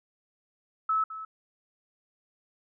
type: tone with echo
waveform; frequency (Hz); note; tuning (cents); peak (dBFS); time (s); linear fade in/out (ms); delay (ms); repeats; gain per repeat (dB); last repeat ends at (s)
sine; 1300; E6; -24; -23; 0.89-1.04; 5; 210; 1; -13; 1.25
effects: none